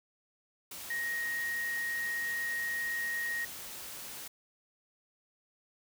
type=tone in noise; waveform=sine; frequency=1876 Hz; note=A#6; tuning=11 cents sharp; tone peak=-32 dBFS; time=0.9-3.45 s; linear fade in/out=5 ms; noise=white; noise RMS=-44 dBFS; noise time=0.71-4.28 s; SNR=+9 dB; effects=none